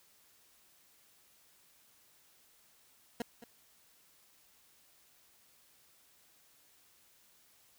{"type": "tone with echo", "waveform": "20% pulse", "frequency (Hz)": 235.5, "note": "A#3", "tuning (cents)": 18, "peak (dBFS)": -29, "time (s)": [3.2, 3.22], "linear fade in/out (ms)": 2, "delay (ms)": 220, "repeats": 1, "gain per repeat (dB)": -14, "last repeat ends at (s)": 3.44, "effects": ["white hiss -66 dBFS RMS until 7.78 s"]}